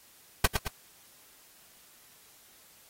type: noise with echo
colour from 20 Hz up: pink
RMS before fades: -20 dBFS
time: 0.44-0.46 s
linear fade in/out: 5 ms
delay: 110 ms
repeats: 2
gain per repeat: -6 dB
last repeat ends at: 0.68 s
effects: white hiss -58 dBFS RMS until 2.89 s + AAC 48 kbps